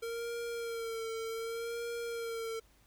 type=tone with vibrato; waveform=square; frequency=459.5 Hz; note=A#4; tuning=25 cents flat; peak=-37 dBFS; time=0.02-2.6 s; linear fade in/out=10 ms; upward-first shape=sine; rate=0.66 Hz; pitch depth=37 cents each way; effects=added 50 Hz sine -67 dBFS peak until 2.86 s + pink hiss -67 dBFS RMS until 2.86 s